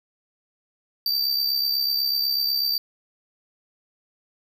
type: tone with amplitude modulation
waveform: square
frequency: 4652 Hz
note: D8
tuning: 17 cents flat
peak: -19 dBFS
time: 1.06-2.78 s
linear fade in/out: 2 ms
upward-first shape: sine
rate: 68.1 Hz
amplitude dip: 55%
effects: none